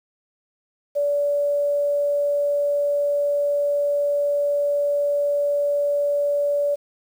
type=tone; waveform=sine; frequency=576 Hz; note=D5; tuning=34 cents flat; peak=-18 dBFS; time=0.95-6.76 s; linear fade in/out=20 ms; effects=8-bit